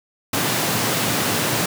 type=high-pass noise; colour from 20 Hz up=pink; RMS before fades=-21 dBFS; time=0.33-1.66 s; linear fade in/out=5 ms; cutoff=100 Hz; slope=48 dB/octave; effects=none